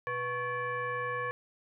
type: tone with frequency modulation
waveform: sine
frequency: 1108.7 Hz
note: C#6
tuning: in tune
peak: -31 dBFS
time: 0.07-1.31 s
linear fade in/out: 0 ms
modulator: 616 Hz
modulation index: 1.3
effects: none